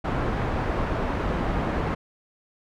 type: low-pass noise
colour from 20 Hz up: pink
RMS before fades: -26 dBFS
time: 0.04-1.95 s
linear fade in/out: 10 ms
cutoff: 1400 Hz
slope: 12 dB/octave
effects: none